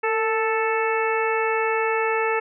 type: harmonic tone with a mistuned harmonic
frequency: 440 Hz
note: A4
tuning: in tune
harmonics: 1 / 2 / 3 / 4 / 5 / 6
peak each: -23 / -26 / -28 / -29 / -30 / -31 dBFS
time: 0.03-2.4 s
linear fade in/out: 10 ms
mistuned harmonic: 1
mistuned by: +38 cents
effects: none